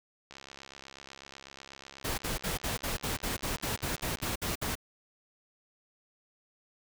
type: click train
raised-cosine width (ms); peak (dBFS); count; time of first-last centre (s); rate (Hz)
0.2; -29; 269; 0.31-4.245; 68.1
type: noise bursts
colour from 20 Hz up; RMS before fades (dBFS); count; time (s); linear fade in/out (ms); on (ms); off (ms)
pink; -33; 14; 2.04-4.754; 10; 140; 58
effects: none